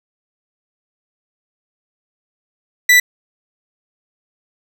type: tone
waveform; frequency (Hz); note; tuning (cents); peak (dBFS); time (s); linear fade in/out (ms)
40% pulse; 1975.5; B6; 0; -6; 2.89-3; 5
effects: none